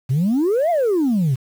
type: exponential two-way sweep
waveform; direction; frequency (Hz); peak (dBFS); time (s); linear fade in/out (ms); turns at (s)
sine; up then down; 121.1 to 716 to 121.1; -13; 0.09-1.36; 20; 0.7
effects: tanh soft clip ceiling -13 dBFS + 7-bit